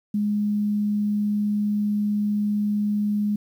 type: tone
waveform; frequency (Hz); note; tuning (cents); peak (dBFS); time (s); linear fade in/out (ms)
sine; 207.7; G#3; 0; -20; 0.14-3.36; 5
effects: 9-bit